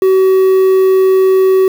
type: tone with quantisation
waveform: triangle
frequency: 378.9 Hz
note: F#4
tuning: 41 cents sharp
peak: -4 dBFS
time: 0.02-1.68 s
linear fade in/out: 2 ms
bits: 5
effects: none